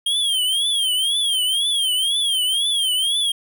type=tone with vibrato; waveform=square; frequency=3212 Hz; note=G7; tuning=41 cents sharp; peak=-18 dBFS; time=0.06-3.32 s; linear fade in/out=5 ms; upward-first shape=triangle; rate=2 Hz; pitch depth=160 cents each way; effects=none